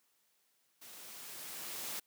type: noise with level ramp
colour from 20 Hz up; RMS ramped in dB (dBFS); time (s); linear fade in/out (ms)
white; -53 to -40; 0.81-2; 10
effects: white hiss -75 dBFS RMS until 2.06 s + high-pass 150 Hz 12 dB/octave